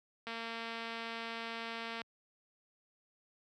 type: click train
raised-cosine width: 0.3 ms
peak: -26 dBFS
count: 401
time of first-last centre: 0.27-2.017 s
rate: 229 Hz
effects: high-pass 80 Hz 12 dB/octave